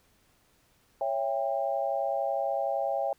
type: chord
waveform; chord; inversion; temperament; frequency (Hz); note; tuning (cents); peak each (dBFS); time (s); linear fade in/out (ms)
sine; C# diminished; none; just; 554.4 / 665.2 / 798.3; C#5 / E5 / G5; 0 / +16 / +31; -31; 1.01-3.13; 2
effects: pink hiss -66 dBFS RMS until 3.18 s